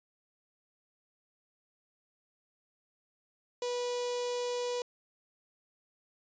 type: tone with notch filter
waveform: sawtooth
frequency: 488.8 Hz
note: B4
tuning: 18 cents flat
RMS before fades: -34 dBFS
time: 3.62-4.82 s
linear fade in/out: 2 ms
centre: 1600 Hz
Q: 0.77
effects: resampled to 16000 Hz